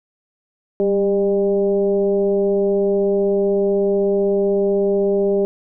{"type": "tone with frequency modulation", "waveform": "sine", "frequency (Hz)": 398, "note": "G4", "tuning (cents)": 26, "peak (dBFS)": -14, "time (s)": [0.8, 5.45], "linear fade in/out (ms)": 0, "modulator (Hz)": 203, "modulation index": 0.79, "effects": []}